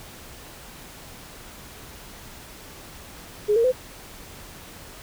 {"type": "tone with pitch steps", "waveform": "sine", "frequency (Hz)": [418.5, 461.7, 509.3], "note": ["G#4", "A#4", "C5"], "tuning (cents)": [13, -17, -47], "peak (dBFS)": -16, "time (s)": [3.48, 3.723], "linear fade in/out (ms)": 20, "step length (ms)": 81, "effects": ["pink hiss -43 dBFS RMS until 5.02 s"]}